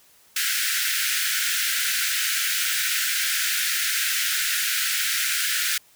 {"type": "high-pass noise", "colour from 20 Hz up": "pink", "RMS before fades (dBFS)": -24, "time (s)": [0.36, 5.78], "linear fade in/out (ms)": 5, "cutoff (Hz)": 1400, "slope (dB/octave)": 96, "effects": ["white hiss -56 dBFS RMS until 5.95 s"]}